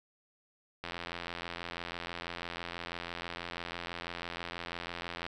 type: click train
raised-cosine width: 0.3 ms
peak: -22 dBFS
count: 382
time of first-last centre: 0.84-5.265 s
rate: 86.1 Hz
effects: none